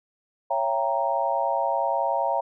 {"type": "chord", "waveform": "sine", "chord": "C# diminished seventh", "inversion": "none", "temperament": "equal with one note detuned", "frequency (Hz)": [554.4, 673.5, 784, 932.3], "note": ["C#5", "E5", "G5", "Bb5"], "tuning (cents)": [0, 37, 0, 0], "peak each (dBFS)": [-28, -27, -28, -26], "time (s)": [0.5, 2.41], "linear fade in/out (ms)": 10, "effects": []}